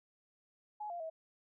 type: tone with pitch steps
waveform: sine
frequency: 842 / 694 / 644 Hz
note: G#5 / F5 / E5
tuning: +24 / -11 / -41 cents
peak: -39 dBFS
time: 0.8-1.1 s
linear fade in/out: 10 ms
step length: 100 ms
effects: none